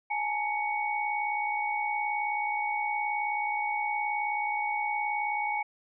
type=tone cluster; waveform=sine; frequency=837 / 896 / 2232 Hz; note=G#5 / A5 / C#7; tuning=+13 / +31 / +11 cents; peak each=-30 / -36 / -32 dBFS; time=0.1-5.63 s; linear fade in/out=10 ms; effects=none